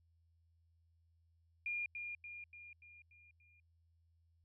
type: tone with echo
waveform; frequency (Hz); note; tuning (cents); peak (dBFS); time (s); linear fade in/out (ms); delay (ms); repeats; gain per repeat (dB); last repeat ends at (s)
sine; 2414; D7; +47; -37; 1.66-1.86; 2; 290; 6; -5; 3.6
effects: added 83 Hz sine -70 dBFS peak until 4.44 s